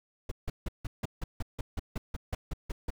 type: noise bursts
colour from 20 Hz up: brown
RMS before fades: -32 dBFS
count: 15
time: 0.29-2.905 s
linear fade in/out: 5 ms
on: 25 ms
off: 160 ms
effects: none